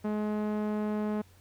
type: tone with low-pass filter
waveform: sawtooth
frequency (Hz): 211.4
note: G#3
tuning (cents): +31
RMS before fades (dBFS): -31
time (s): 0.04-1.22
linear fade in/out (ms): 10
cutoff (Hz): 1200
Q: 0.56
effects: added 91 Hz sine -57 dBFS peak until 1.4 s + pink hiss -62 dBFS RMS until 1.4 s